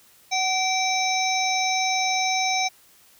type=harmonic tone with a mistuned harmonic; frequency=773 Hz; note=G5; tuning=24 cents flat; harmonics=1 / 3 / 5 / 7 / 8; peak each=-24 / -26 / -30 / -30 / -29 dBFS; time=0.31-2.69 s; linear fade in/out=20 ms; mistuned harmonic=1; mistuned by=-53 cents; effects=white hiss -55 dBFS RMS until 3.19 s